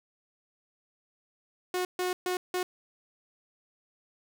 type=tone bursts at uneven times; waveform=sawtooth; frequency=363.6 Hz; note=F#4; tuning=30 cents flat; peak=-24 dBFS; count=4; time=1.74-1.85 / 1.99-2.13 / 2.26-2.37 / 2.54-2.63 s; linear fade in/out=2 ms; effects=11-bit